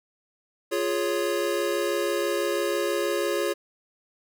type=chord; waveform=square; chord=Db major; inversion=first; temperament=equal; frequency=349.2 / 415.3 / 554.4 Hz; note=F4 / Ab4 / Db5; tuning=0 / 0 / 0 cents; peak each=-29 dBFS; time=0.71-3.54 s; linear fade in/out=20 ms; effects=none